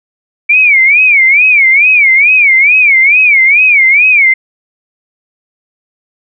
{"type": "tone with vibrato", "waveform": "sine", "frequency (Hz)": 2298, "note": "D7", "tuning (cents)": -38, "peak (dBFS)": -3, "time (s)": [0.49, 4.34], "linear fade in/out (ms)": 10, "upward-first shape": "sine", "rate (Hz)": 2.3, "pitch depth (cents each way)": 180, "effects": []}